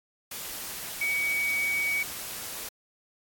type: tone in noise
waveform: sine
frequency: 2257 Hz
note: C#7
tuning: 31 cents sharp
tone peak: -25 dBFS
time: 1.01-2.03 s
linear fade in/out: 5 ms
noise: white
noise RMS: -37 dBFS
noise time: 0.31-2.69 s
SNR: +9 dB
effects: AAC 64 kbps